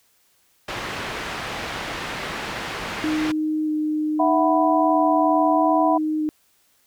white low-pass noise, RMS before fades -30 dBFS, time 0.68-3.32 s, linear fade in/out 5 ms, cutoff 2300 Hz, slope 12 dB/octave
sine tone with vibrato, 307.7 Hz, D#4, 19 cents flat, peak -20 dBFS, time 3.04-6.29 s, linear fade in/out 0 ms, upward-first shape square, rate 0.79 Hz, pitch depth 9 cents each way
sine chord, E suspended second, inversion none, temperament just, 659.3 / 741.7 / 988.9 Hz, E5 / F#5 / B5, 0 / +4 / +2 cents, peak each -21 dBFS, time 4.19-5.98 s, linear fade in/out 10 ms
effects white hiss -62 dBFS RMS until 6.86 s

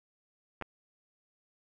clicks, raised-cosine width 0.5 ms, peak -23 dBFS, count 2, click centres 0.613 / 0.623 s, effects none

